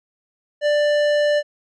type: tone with tanh clipping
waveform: sine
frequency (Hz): 590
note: D5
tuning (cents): +8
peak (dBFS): -17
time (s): 0.61-1.43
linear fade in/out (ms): 50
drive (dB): 15
effects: none